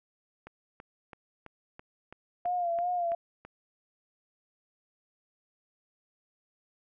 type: click train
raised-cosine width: 0.5 ms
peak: -30 dBFS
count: 10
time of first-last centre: 0.47-3.45 s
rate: 3.02 Hz
type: tone with vibrato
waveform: sine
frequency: 698.5 Hz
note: F5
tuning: in tune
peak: -27 dBFS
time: 2.45-3.15 s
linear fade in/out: 5 ms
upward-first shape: sine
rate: 2.7 Hz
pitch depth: 53 cents each way
effects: none